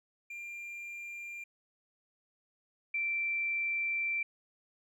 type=tone pair in turn; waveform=triangle / sine; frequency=2387 / 2346 Hz; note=D7 / D7; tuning=+28 / -2 cents; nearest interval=unison; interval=30 cents; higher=first; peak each=-39 / -30 dBFS; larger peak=second; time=0.3-1.44 / 2.94-4.23 s; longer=second; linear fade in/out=5 ms; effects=none